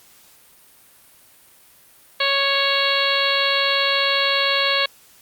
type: harmonic tone with a mistuned harmonic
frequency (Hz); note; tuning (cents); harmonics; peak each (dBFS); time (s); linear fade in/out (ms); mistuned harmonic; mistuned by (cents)
554.4; C#5; 0; 1 / 2 / 3 / 4 / 5 / 6 / 7 / 8; -25 / -25 / -25 / -25 / -25 / -25 / -25 / -25; 2.2-4.86; 5; 8; -26
effects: white hiss -51 dBFS RMS until 5.21 s + Opus 48 kbps